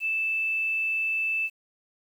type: tone with quantisation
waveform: sine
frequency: 2637 Hz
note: E7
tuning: in tune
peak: -24 dBFS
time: 0-1.5 s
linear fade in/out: 50 ms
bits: 9
effects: none